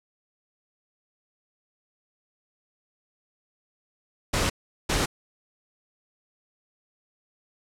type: noise bursts at uneven times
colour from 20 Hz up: pink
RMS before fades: -24 dBFS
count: 2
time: 4.33-4.5 / 4.89-5.06 s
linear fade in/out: 10 ms
effects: low-pass 9000 Hz 12 dB/octave